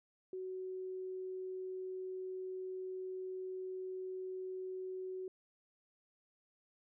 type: tone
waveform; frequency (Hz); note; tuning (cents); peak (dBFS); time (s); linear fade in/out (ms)
sine; 373.1; F#4; +14; -40; 0.33-5.28; 2
effects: none